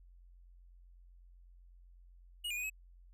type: tone with pitch steps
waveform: square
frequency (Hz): 2887 / 2424 / 2478 / 2564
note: F#7 / D#7 / D#7 / E7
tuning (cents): -43 / -46 / -8 / -49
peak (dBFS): -37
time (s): 2.44-2.7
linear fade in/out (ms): 10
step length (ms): 65
effects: added 44 Hz sine -56 dBFS peak until 3.13 s